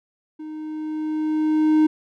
triangle tone with level ramp, 309.5 Hz, D#4, 9 cents flat, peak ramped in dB -30 to -10 dBFS, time 0.39-1.87 s, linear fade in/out 10 ms, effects none

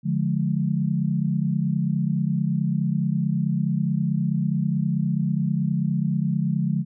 sine chord, D diminished, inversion none, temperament just, 146.83 / 176.2 / 211.4 Hz, D3 / F3 / Ab3, 0 / +16 / +31 cents, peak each -24 / -24 / -26 dBFS, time 0.03-6.85 s, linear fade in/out 50 ms, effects none

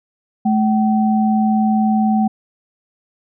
sine tone pair together, 215.7 / 764 Hz, A3 / G5, -34 / -45 cents, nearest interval octave + minor seventh, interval 2189 cents, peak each -13 / -19 dBFS, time 0.45-2.28 s, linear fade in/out 10 ms, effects none

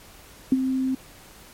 sine tone with ADSR envelope, 261.6 Hz, C4, in tune, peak -12 dBFS, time 0.52-0.95 s, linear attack 3 ms, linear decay 36 ms, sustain -9 dB, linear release 6 ms, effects pink hiss -48 dBFS RMS until 1.53 s + MP3 64 kbps

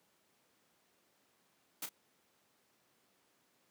white noise with echo, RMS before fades -40 dBFS, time 1.82-1.86 s, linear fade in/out 5 ms, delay 32 ms, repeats 1, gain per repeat -9 dB, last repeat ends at 1.892 s, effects pink hiss -73 dBFS RMS until 3.7 s + high-pass 200 Hz 12 dB/octave

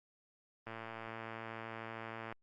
click train, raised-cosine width 0.5 ms, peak -29 dBFS, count 188, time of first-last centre 0.67-2.325 s, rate 113 Hz, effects Opus 32 kbps

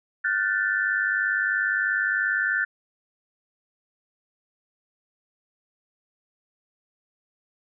sine tone cluster, 1423 / 1523 / 1766 Hz, F6 / F#6 / A6, +32 / +50 / +6 cents, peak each -28 / -25 / -25 dBFS, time 0.24-2.65 s, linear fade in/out 10 ms, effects none

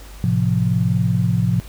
sine chord, F major, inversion first, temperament equal, 110 / 130.81 / 174.61 Hz, A2 / C3 / F3, 0 / 0 / 0 cents, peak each -19 / -20 / -19 dBFS, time 0.24-1.6 s, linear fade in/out 0 ms, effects added 50 Hz sine -36 dBFS peak until 1.68 s + pink hiss -43 dBFS RMS until 1.68 s

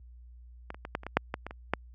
clicks, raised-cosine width 0.5 ms, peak -22 / -29 / -23 / -14 / -30 / -21 / -6 / -16 / -22 / -26 / -10 dBFS, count 11, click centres 0.704 / 0.745 / 0.851 / 0.951 / 1.034 / 1.066 / 1.17 / 1.341 / 1.466 / 1.509 / 1.736 s, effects added 60 Hz sine -45 dBFS peak until 1.94 s + high-pass 60 Hz 12 dB/octave

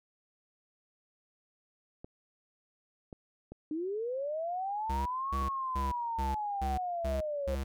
clicks, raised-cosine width 2 ms, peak -31 dBFS, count 4, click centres 2.045 / 3.128 / 3.52 / 5.423 s
sine linear two-way sweep, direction up then down, 296.8 to 1130 to 529 Hz, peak -32 dBFS, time 3.71-7.55 s, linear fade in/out 2 ms, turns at 5.36 s
square tone bursts, 67.9 Hz, C#2, 35 cents flat, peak -33 dBFS, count 7, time 4.89-7.64 s, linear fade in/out 10 ms, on 170 ms, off 260 ms
effects none

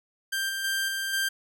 sawtooth tone with level steps, 1580 Hz, G6, 13 cents sharp, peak -23 / -26 / -22 / -25 / -21 dBFS, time 0.32-1.29 s, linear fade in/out 10 ms, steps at 0.49 / 0.64 / 0.88 / 1.13 s, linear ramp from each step 5 ms, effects none

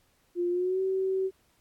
sine tone with pitch glide, 350.9 to 380.5 Hz, F4 to F#4, +8 to +48 cents, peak -25 dBFS, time 0.35-1.31 s, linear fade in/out 50 ms, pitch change +140 cents, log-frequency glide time 0.5-0.81 s, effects pink hiss -68 dBFS RMS until 1.6 s + AAC 64 kbps

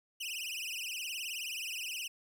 sawtooth tone with vibrato, 2748 Hz, F7, 29 cents flat, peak -34 dBFS, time 0.2-2.08 s, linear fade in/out 10 ms, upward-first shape triangle, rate 19 Hz, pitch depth 220 cents each way, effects 12-bit

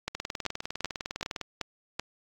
two click trains, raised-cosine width 0.2 ms, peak -16 / -13 dBFS, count 26 / 6, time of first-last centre 0.15-1.413 / 0.08-1.996 s, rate 19.8 / 2.61 Hz, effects AAC 64 kbps

